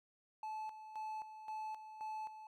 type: tone with tremolo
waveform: triangle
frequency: 867 Hz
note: A5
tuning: 26 cents flat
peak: -39 dBFS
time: 0.43-2.47 s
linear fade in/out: 2 ms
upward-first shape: square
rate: 1.9 Hz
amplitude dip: 65%
effects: none